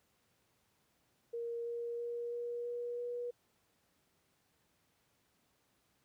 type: tone with pitch steps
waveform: sine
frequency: 468.4 / 471.4 / 474.4 / 477.4 / 480.5 / 483.5 Hz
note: A#4 / A#4 / A#4 / A#4 / B4 / B4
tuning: +8 / +19 / +30 / +41 / -48 / -37 cents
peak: -37 dBFS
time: 1.33-3.31 s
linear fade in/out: 10 ms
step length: 330 ms
effects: pink hiss -75 dBFS RMS until 6.04 s + high-pass 80 Hz 12 dB/octave